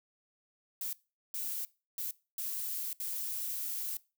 violet noise bursts at uneven times, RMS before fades -37 dBFS, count 5, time 0.81-0.93 / 1.34-1.65 / 1.98-2.11 / 2.38-2.93 / 3-3.97 s, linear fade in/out 2 ms, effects noise-tail reverb RT60 0.3 s tail -21 dB re dry

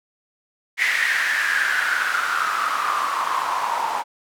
white noise with band-pass filter sweep, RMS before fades -22 dBFS, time 0.77-4.04 s, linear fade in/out 50 ms, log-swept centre 2000 to 890 Hz, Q 7.6, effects none

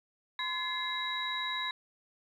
sine tone cluster, 1027 / 1706 / 2087 / 3869 Hz, C6 / G#6 / C7 / B7, -33 / +46 / -5 / -36 cents, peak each -37 / -39 / -39 / -35 dBFS, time 0.39-1.71 s, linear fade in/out 2 ms, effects tanh soft clip ceiling -21 dBFS + 11-bit

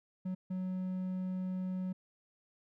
triangle tone bursts at uneven times, 185.2 Hz, F#3, 2 cents sharp, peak -32 dBFS, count 2, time 0.25-0.35 / 0.5-1.93 s, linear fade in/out 10 ms, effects none

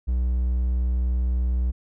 triangle tone, 61.74 Hz, B1, in tune, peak -18 dBFS, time 0.07-1.72 s, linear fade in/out 20 ms, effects none

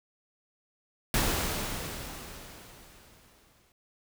pink noise with exponential decay, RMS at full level -26 dBFS, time 1.14-3.72 s, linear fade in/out 1 ms, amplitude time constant 560 ms, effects none

